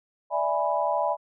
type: chord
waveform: sine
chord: E dominant seventh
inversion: third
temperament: equal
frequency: 587.3 / 659.3 / 830.6 / 987.8 Hz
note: D5 / E5 / G#5 / B5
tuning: 0 / 0 / 0 / 0 cents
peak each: -28 dBFS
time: 0.3-1.17 s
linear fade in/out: 50 ms
effects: none